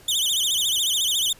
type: tone with vibrato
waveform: sawtooth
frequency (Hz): 3322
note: G#7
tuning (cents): 0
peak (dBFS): -17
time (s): 0.08-1.33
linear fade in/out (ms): 5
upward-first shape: sine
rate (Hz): 14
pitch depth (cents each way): 200
effects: pink hiss -50 dBFS RMS until 1.39 s + resampled to 32000 Hz